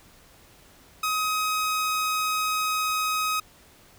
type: tone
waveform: sawtooth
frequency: 1263 Hz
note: D#6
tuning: 26 cents sharp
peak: -20 dBFS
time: 1.03-3.4 s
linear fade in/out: 5 ms
effects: pink hiss -54 dBFS RMS until 3.98 s